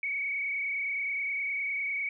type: tone with frequency modulation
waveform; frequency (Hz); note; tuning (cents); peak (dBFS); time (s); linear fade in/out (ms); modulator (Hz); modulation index
sine; 2245; C#7; +21; -29; 0.03-2.09; 2; 29.7; 2
effects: none